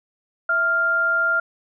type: tone pair together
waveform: sine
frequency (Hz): 659.3 / 1397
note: E5 / F6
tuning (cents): 0 / 0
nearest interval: octave + minor second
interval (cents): 1300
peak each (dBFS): -28 / -17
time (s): 0.49-1.4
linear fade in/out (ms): 5
effects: none